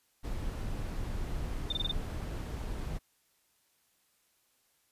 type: noise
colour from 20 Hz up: brown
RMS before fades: -36 dBFS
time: 0.23-2.99 s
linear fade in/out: 20 ms
type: tone bursts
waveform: sine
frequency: 3604 Hz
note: A7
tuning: 41 cents sharp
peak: -29 dBFS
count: 5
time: 1.7-1.916 s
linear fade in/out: 5 ms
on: 24 ms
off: 24 ms
effects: white hiss -72 dBFS RMS until 4.91 s + resampled to 32000 Hz